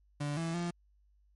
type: tone with pitch steps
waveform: 35% pulse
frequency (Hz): 145.7 / 165.2 / 172.9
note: D3 / E3 / F3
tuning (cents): -13 / +4 / -17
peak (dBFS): -31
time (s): 0.2-0.71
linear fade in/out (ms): 10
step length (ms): 170
effects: added 50 Hz sine -64 dBFS peak until 1.35 s + MP3 48 kbps